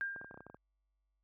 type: tone with exponential decay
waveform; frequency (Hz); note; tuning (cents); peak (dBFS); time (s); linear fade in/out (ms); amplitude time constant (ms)
sine; 1599; G6; +34; -32; 0.01-0.57; 0; 120
type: clicks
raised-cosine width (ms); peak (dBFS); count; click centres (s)
1; -36; 10; 0.162 / 0.214 / 0.245 / 0.311 / 0.343 / 0.375 / 0.406 / 0.466 / 0.499 / 0.545
effects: added 50 Hz sine -70 dBFS peak until 1.23 s + high-pass 80 Hz 12 dB/octave